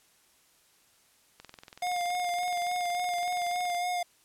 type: click train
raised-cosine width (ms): 0.2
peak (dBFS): -29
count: 51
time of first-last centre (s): 1.4-3.747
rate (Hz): 21.3
type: tone with vibrato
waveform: square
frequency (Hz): 711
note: F5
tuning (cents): +31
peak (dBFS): -29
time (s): 1.82-4.03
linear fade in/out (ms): 5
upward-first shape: sine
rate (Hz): 3.5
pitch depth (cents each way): 25
effects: white hiss -64 dBFS RMS until 4.24 s + low-pass 12000 Hz 12 dB/octave